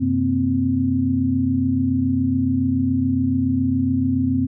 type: tone cluster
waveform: sine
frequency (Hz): 93.5 / 129.5 / 232.1 / 259.2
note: F#2 / C3 / A#3 / C4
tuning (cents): +19 / -17 / -7 / -16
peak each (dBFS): -24 / -27 / -27 / -18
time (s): 0-4.47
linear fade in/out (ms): 20
effects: none